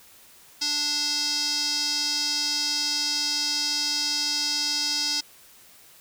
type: tone with band-pass filter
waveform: square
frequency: 293.7 Hz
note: D4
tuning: in tune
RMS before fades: -26 dBFS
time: 0.61-5.21 s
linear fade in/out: 10 ms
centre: 5100 Hz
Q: 5.3
effects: white hiss -52 dBFS RMS until 6 s